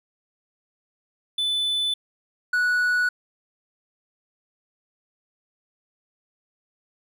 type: tone pair in turn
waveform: triangle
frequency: 3500 / 1471.6 Hz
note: A7 / F#6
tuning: -10 / -10 cents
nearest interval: octave + minor third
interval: 1500 cents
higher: first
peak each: -20 / -17 dBFS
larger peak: second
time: 1.38-1.94 / 2.53-3.09 s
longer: neither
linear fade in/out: 5 ms
effects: none